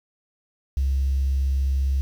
triangle tone, 67.4 Hz, C#2, 48 cents flat, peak -15 dBFS, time 0.77-2.01 s, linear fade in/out 0 ms, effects tanh soft clip ceiling -17 dBFS + 8-bit

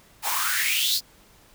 white noise with high-pass filter sweep, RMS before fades -24 dBFS, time 0.22-1.01 s, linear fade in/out 50 ms, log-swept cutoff 750 to 4800 Hz, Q 6.3, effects pink hiss -55 dBFS RMS until 1.54 s

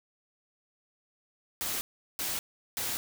white noise bursts, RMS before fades -33 dBFS, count 3, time 1.61-2.97 s, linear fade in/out 0 ms, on 200 ms, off 380 ms, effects none

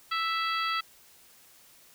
harmonic tone, 659.3 Hz, E5, in tune, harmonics 2 / 3 / 4 / 5 / 6 / 7, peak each -29 / -35 / -37 / -36 / -42 / -39 dBFS, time 0.11-0.81 s, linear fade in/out 10 ms, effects white hiss -57 dBFS RMS until 1.94 s

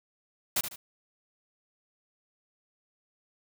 white noise with echo, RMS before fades -27 dBFS, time 0.56-0.61 s, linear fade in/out 5 ms, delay 75 ms, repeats 2, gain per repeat -9 dB, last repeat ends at 0.76 s, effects none

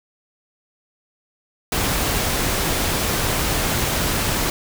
pink noise, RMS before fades -21 dBFS, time 1.72-4.5 s, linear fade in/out 2 ms, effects none

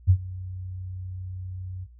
sine tone with ADSR envelope, 92.5 Hz, F#2, in tune, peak -11 dBFS, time 0.07-1.87 s, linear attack 30 ms, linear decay 70 ms, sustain -21 dB, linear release 40 ms, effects added 60 Hz sine -47 dBFS peak until 1.99 s

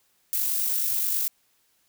violet noise with amplitude modulation, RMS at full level -24 dBFS, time 0.33-1.28 s, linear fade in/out 0 ms, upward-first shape sine, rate 49.3 Hz, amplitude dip 35%, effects white hiss -67 dBFS RMS until 1.88 s

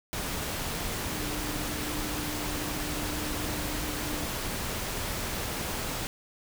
sine tone in noise, 300 Hz, D4, 37 cents sharp, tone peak -38 dBFS, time 1.1-4.25 s, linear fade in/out 0 ms, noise pink, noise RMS -33 dBFS, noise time 0.13-6.07 s, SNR -8 dB, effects none

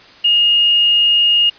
sine tone with quantisation, 2851 Hz, F7, 35 cents sharp, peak -9 dBFS, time 0.24-1.5 s, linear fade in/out 10 ms, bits 6, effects white hiss -42 dBFS RMS until 1.58 s + resampled to 11025 Hz

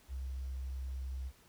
sine tone with quantisation, 65.41 Hz, C2, in tune, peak -37 dBFS, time 0.08-1.32 s, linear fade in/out 50 ms, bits 11, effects pink hiss -64 dBFS RMS until 1.48 s

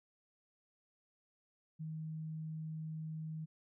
sine tone, 157.7 Hz, D#3, 24 cents sharp, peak -40 dBFS, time 1.79-3.46 s, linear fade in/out 20 ms, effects none

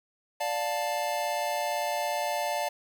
square chord, D minor, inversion none, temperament just, 587.3 / 704.8 / 881 Hz, D5 / F5 / A5, 0 / +16 / +2 cents, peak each -33 dBFS, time 0.4-2.69 s, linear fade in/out 10 ms, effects 9-bit

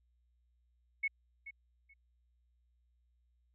sine tone with echo, 2200 Hz, C#7, 14 cents flat, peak -30 dBFS, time 1.03-1.08 s, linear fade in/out 10 ms, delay 430 ms, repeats 2, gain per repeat -14 dB, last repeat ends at 1.94 s, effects added 60 Hz sine -70 dBFS peak until 3.54 s

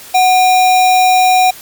sine tone with sample-and-hold, 740 Hz, F#5, in tune, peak -6 dBFS, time 0.14-1.51 s, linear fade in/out 10 ms, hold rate 3150 Hz, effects white hiss -34 dBFS RMS until 1.61 s + Opus 48 kbps

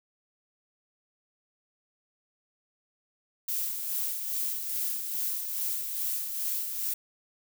violet noise with tremolo, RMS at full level -30 dBFS, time 3.48-6.94 s, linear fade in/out 5 ms, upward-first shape sine, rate 2.4 Hz, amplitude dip 45%, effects none

